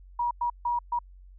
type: tone bursts at uneven times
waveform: sine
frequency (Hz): 958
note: A#5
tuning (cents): +47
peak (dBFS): -24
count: 4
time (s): 0.19-0.31 / 0.41-0.5 / 0.65-0.79 / 0.92-0.99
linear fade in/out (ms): 5
effects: added 46 Hz sine -47 dBFS peak until 1.38 s